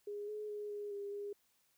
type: tone with pitch steps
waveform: sine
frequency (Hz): 411.6 / 423.4 / 416.5 / 412.5 / 403.5 / 407.6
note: G#4 / G#4 / G#4 / G#4 / G#4 / G#4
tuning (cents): -16 / +33 / +5 / -12 / -50 / -32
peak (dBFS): -40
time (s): 0.07-1.33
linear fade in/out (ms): 5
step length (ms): 210
effects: white hiss -75 dBFS RMS until 1.77 s